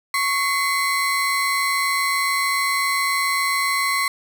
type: tone pair together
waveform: 35% pulse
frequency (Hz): 1106.6 / 2046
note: C#6 / C7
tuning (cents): -3 / -39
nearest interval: major seventh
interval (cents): 1064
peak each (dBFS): -20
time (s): 0.14-4.08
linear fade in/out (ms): 2
effects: none